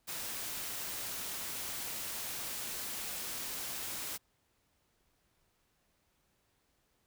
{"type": "noise", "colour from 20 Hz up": "white", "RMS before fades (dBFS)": -40, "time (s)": [0.07, 4.18], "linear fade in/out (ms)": 20, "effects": ["pink hiss -75 dBFS RMS until 7.06 s"]}